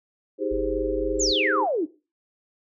sine chord, Ab major seventh, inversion second, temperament equal with one note detuned, 317.3 / 392 / 415.3 / 523.3 Hz, Eb4 / G4 / Ab4 / C5, +34 / 0 / 0 / 0 cents, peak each -29 dBFS, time 0.38-1.67 s, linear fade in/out 50 ms
triangle tone, 49 Hz, G1, in tune, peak -28 dBFS, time 0.51-1.32 s, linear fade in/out 10 ms
sine exponential sweep, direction down, 7600 to 281.4 Hz, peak -21 dBFS, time 1.19-1.86 s, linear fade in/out 20 ms
effects noise-tail reverb RT60 0.3 s tail -17 dB re dry

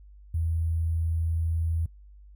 sine tone with sample-and-hold, 82.1 Hz, E2, 6 cents flat, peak -24 dBFS, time 0.34-1.86 s, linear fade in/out 5 ms, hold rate 11025 Hz, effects noise-tail reverb RT60 0.1 s tail -22 dB re dry + added 50 Hz sine -47 dBFS peak until 2.35 s

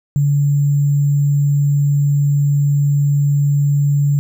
sine tone with sample-and-hold, 143.4 Hz, D3, 41 cents flat, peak -11 dBFS, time 0.16-4.19 s, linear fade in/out 0 ms, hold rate 7350 Hz, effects none

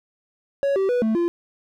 triangle tone with pitch steps, 557 / 386.4 / 490.9 / 220.7 / 344.1 Hz, C#5 / G4 / B4 / A3 / F4, +8 / -25 / -10 / +5 / -26 cents, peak -16 dBFS, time 0.63-1.28 s, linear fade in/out 0 ms, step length 130 ms, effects none

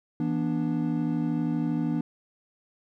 triangle tone cluster, 164.1 / 241.2 / 293.9 Hz, E3 / B3 / D4, -8 / -41 / +1 cents, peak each -27 dBFS, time 0.2-2.01 s, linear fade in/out 2 ms, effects none

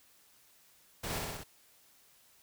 pink noise with echo, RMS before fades -38 dBFS, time 1.03-1.19 s, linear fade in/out 10 ms, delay 62 ms, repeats 4, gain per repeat -2 dB, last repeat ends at 1.438 s, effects white hiss -64 dBFS RMS until 2.42 s

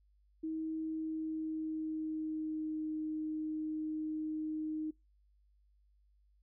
sine tone with pitch glide, 317.9 to 310.6 Hz, D#4 to D#4, +37 to -3 cents, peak -35 dBFS, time 0.43-4.91 s, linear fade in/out 10 ms, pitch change -40 cents, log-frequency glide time 0.75-2.9 s, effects noise-tail reverb RT60 0.2 s tail -25 dB re dry + added 50 Hz sine -66 dBFS peak until 6.42 s

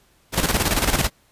pink noise with tremolo, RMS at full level -18 dBFS, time 0.32-1.1 s, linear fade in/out 50 ms, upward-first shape square, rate 18 Hz, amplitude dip 60%, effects pink hiss -59 dBFS RMS until 1.31 s + resampled to 32000 Hz

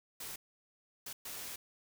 white noise bursts at uneven times, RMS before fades -44 dBFS, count 3, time 0.2-0.36 / 1.06-1.13 / 1.25-1.56 s, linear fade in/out 5 ms, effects none

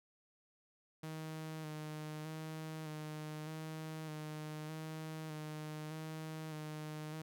sawtooth tone with vibrato, 155.56 Hz, D#3, in tune, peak -39 dBFS, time 1.03-7.22 s, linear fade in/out 5 ms, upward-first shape square, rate 0.82 Hz, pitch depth 23 cents each way, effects none

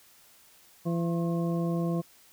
harmonic tone with a mistuned harmonic, 169.3 Hz, E3, 46 cents sharp, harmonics 1 / 2 / 3 / 4 / 6, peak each -27 / -33 / -37 / -39 / -43 dBFS, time 0.85-2.02 s, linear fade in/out 20 ms, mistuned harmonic 6, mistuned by +95 cents, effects white hiss -58 dBFS RMS until 2.32 s

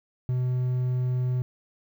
triangle tone, 126.1 Hz, B2, 36 cents sharp, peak -21 dBFS, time 0.29-1.42 s, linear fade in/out 0 ms, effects 10-bit

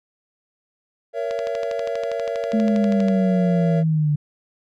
triangle chord, A# diminished, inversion none, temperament just, 466.2 / 559.4 / 671.3 Hz, A#4 / C#5 / E5, 0 / +16 / +31 cents, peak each -25 dBFS, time 1.13-3.84 s, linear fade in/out 50 ms
click train, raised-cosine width 0.2 ms, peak -16 dBFS, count 23, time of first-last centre 1.31-3.084 s, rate 12.4 Hz
sine linear sweep, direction down, 220 to 146.5 Hz, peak -16 dBFS, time 2.53-4.16 s, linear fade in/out 10 ms
effects none

